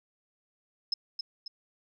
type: tone with echo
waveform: sine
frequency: 5160 Hz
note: E8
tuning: 38 cents flat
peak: -25 dBFS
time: 0.92-0.94 s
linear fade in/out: 5 ms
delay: 270 ms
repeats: 2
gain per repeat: -6 dB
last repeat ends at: 1.48 s
effects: none